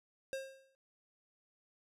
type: tone with exponential decay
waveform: square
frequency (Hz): 535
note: C5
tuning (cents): +38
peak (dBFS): -36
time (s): 0.33-0.75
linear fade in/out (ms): 0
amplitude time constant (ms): 91
effects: low-pass 12000 Hz 12 dB/octave